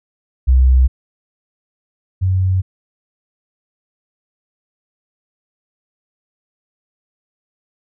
sine tone pair in turn, 64.1 / 93.53 Hz, C2 / F#2, -35 / +19 cents, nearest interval perfect fifth, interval 654 cents, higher second, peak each -7 / -12 dBFS, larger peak first, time 0.47-0.88 / 2.21-2.62 s, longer neither, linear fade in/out 20 ms, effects none

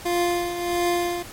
25% pulse tone with tremolo, 349.2 Hz, F4, in tune, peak -15 dBFS, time 0.05-1.23 s, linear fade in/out 10 ms, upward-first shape triangle, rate 1.5 Hz, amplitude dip 65%, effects pink hiss -40 dBFS RMS until 1.32 s + MP3 64 kbps

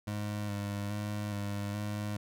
25% pulse tone with vibrato, 103 Hz, G#2, 14 cents flat, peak -30 dBFS, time 0.07-2.17 s, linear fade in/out 5 ms, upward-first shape square, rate 1.2 Hz, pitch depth 22 cents each way, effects none

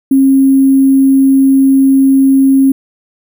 sine tone with sample-and-hold, 270 Hz, C#4, 45 cents flat, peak -4 dBFS, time 0.11-2.72 s, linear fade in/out 5 ms, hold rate 11025 Hz, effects none

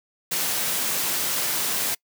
white high-pass noise, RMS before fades -25 dBFS, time 0.31-1.95 s, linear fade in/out 10 ms, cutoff 110 Hz, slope 24 dB/octave, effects noise-tail reverb RT60 0.1 s tail -26 dB re dry

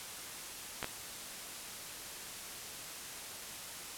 clicks, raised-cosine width 0.3 ms, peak -19 dBFS, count 2, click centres 0.828 / 0.844 s, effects white hiss -45 dBFS RMS until 3.97 s + low-pass 12000 Hz 12 dB/octave

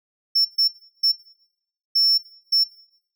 triangle tone bursts at uneven times, 5400 Hz, E8, 41 cents sharp, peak -14 dBFS, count 5, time 0.35-0.45 / 0.58-0.68 / 1.03-1.12 / 1.95-2.18 / 2.52-2.64 s, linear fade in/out 10 ms, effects noise-tail reverb RT60 0.8 s tail -21 dB re dry

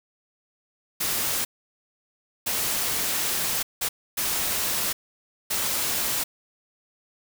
white noise bursts at uneven times, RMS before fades -26 dBFS, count 5, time 1-1.45 / 2.46-3.63 / 3.81-3.89 / 4.17-4.93 / 5.5-6.24 s, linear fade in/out 10 ms, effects none

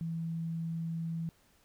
sine tone, 164.81 Hz, E3, in tune, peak -33 dBFS, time 0.01-1.29 s, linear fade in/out 0 ms, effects pink hiss -67 dBFS RMS until 1.64 s

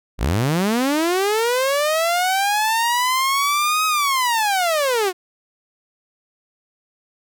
sawtooth linear two-way sweep, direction up then down, 42.79 to 1273 to 348.3 Hz, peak -13 dBFS, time 0.18-5.13 s, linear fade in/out 50 ms, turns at 3.86 s, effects none

